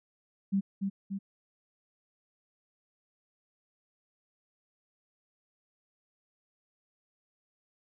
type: tone with echo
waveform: sine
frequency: 196 Hz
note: G3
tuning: in tune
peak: -24 dBFS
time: 0.52-0.61 s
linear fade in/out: 20 ms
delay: 290 ms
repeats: 2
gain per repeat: -4 dB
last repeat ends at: 1.19 s
effects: none